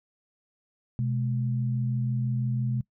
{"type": "tone pair together", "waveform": "sine", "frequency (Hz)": [126.1, 212.1], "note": ["B2", "G#3"], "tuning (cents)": [36, 37], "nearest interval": "major sixth", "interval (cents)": 901, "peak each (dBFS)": [-25, -33], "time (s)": [0.99, 2.81], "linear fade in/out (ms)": 0, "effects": ["noise-tail reverb RT60 0.1 s tail -22 dB re dry"]}